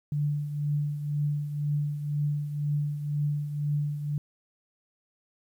sine tone with tremolo, 146.83 Hz, D3, in tune, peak -23 dBFS, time 0.12-4.18 s, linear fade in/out 2 ms, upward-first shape triangle, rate 2 Hz, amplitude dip 65%, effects 10-bit

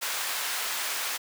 pink high-pass noise, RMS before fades -31 dBFS, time 0.01-1.18 s, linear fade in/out 20 ms, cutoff 1100 Hz, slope 12 dB/octave, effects none

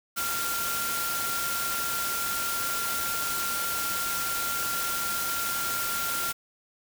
sine tone in noise, 1384 Hz, F6, 16 cents flat, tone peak -31 dBFS, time 0.16-6.33 s, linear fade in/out 20 ms, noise white, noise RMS -31 dBFS, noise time 0.16-6.33 s, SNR -3 dB, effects none

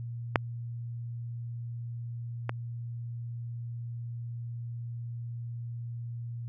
clicks, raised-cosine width 0.5 ms, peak -6 / -16 dBFS, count 2, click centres 0.358 / 2.494 s, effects added 118 Hz sine -35 dBFS peak until 6.48 s

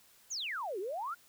sine exponential two-way sweep, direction down then up, 7300 to 353.6 to 1479 Hz, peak -35 dBFS, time 0.3-1.15 s, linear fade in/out 20 ms, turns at 0.79 s, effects white hiss -63 dBFS RMS until 1.28 s

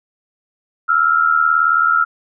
sine tone pair together, 1321.4 / 1400 Hz, E6 / F6, +4 / +4 cents, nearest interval minor second, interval 100 cents, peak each -14 dBFS, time 0.88-2.05 s, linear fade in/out 20 ms, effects none

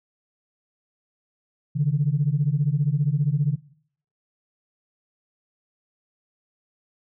sine beating tone pair, 138.59 / 153.59 Hz, C#3 / D#3, 0 / -22 cents, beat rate 15 Hz, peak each -21 dBFS, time 1.75-3.56 s, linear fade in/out 20 ms, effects noise-tail reverb RT60 0.6 s tail -20 dB re dry + tanh soft clip ceiling -11 dBFS

